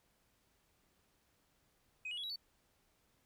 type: tone with pitch steps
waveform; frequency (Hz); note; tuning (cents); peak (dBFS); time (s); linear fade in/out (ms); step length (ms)
sine; 2516 / 2907 / 3358 / 3880 / 4483; D#7 / F#7 / G#7 / B7 / C#8; +19 / -31 / +18 / -31 / +19; -38; 2.05-2.36; 5; 62
effects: tanh soft clip ceiling -38 dBFS + pink hiss -75 dBFS RMS until 3.25 s

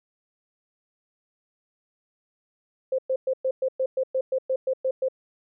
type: tone bursts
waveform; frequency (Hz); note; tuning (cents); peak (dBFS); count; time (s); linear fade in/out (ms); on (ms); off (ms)
sine; 523.3; C5; 0; -21; 13; 2.92-5.085; 5; 65; 110
effects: none

